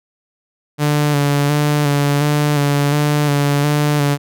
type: tone with vibrato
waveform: sawtooth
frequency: 145.6 Hz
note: D3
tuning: 15 cents flat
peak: -9 dBFS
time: 0.78-4.18 s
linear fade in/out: 50 ms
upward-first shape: square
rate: 1.4 Hz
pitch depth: 27 cents each way
effects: none